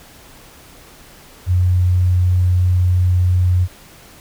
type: tone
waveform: sine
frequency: 90.3 Hz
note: F#2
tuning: 42 cents flat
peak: -11 dBFS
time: 1.46-3.68 s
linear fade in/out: 50 ms
effects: pink hiss -43 dBFS RMS until 4.2 s